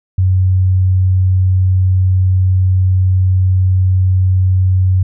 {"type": "tone", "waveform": "sine", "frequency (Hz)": 93.1, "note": "F#2", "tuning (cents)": 11, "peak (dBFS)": -8, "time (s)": [0.18, 5.03], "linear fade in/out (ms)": 5, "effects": []}